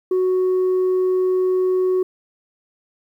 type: tone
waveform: sine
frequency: 370 Hz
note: F#4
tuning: in tune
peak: -13 dBFS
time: 0.11-2.03 s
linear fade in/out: 5 ms
effects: tanh soft clip ceiling -14 dBFS + 9-bit